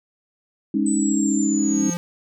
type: chord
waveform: sine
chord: Ab suspended fourth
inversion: none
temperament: just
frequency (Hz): 207.7 / 276.9 / 311.5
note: Ab3 / Db4 / Eb4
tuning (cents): 0 / -2 / +2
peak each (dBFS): -22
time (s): 0.74-1.9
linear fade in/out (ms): 5
type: exponential sweep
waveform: sine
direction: down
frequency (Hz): 8060 to 6440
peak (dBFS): -26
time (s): 0.86-1.94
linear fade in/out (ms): 5
type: tone with exponential growth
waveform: square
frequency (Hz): 174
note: F3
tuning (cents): -6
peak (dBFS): -24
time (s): 1.23-1.97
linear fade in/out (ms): 0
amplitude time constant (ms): 160
effects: none